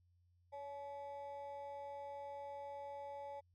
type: ring-modulated tone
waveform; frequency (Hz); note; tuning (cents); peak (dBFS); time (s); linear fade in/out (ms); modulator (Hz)
triangle; 709; F5; +26; -40; 0.52-3.41; 20; 146
effects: tanh soft clip ceiling -38 dBFS + added 88 Hz sine -70 dBFS peak until 3.54 s